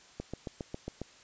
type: click train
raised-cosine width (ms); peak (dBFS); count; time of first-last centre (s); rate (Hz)
2; -23; 7; 0.2-1.016; 7.35
effects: white hiss -57 dBFS RMS until 1.23 s + resampled to 16000 Hz